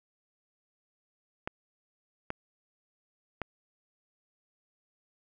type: clicks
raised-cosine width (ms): 0.5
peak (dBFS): -18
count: 3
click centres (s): 1.475 / 2.304 / 3.417
effects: none